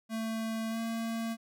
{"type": "tone with pitch glide", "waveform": "square", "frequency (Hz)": [223.4, 227.3], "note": ["A3", "A#3"], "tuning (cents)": [27, -43], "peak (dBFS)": -33, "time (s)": [0.09, 1.37], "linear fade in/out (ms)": 50, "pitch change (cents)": 30, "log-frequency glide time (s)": [0.7, 0.79], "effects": []}